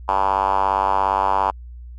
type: tone with band-pass filter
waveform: 5% pulse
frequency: 97.3 Hz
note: G2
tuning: 12 cents flat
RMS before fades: -19 dBFS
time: 0.08-1.51 s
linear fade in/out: 10 ms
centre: 930 Hz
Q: 4.3
effects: added 60 Hz sine -34 dBFS peak until 1.98 s